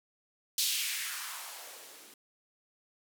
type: noise with band-pass filter sweep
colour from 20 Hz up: violet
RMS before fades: -37 dBFS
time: 0.58-2.14 s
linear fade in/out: 2 ms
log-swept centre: 4100 to 240 Hz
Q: 2
effects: none